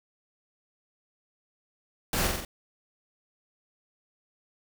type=noise with echo; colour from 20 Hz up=pink; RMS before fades=-28 dBFS; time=2.13-2.27 s; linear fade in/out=2 ms; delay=45 ms; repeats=4; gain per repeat=-3 dB; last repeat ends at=2.45 s; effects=none